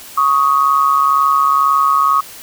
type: tone pair together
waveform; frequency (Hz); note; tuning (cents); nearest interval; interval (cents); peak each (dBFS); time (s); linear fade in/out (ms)
sine; 1111 / 1253; C#6 / D#6; +4 / +12; major second; 208; -12 / -13; 0.17-2.21; 10
effects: white hiss -35 dBFS RMS until 2.42 s